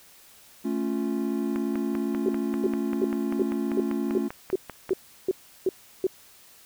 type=chord; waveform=triangle; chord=A augmented; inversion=none; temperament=equal; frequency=220 / 277.2 / 349.2 Hz; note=A3 / C#4 / E#4; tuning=0 / 0 / 0 cents; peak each=-27 / -27 / -29 dBFS; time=0.64-4.29 s; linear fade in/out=20 ms
type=click train; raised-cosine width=0.5 ms; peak=-20 dBFS; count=18; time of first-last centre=1.56-4.893 s; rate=5.1 Hz
type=tone bursts; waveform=sine; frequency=375.9 Hz; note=F#4; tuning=27 cents sharp; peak=-19 dBFS; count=11; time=2.26-6.068 s; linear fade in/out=2 ms; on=28 ms; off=350 ms
effects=white hiss -53 dBFS RMS until 6.65 s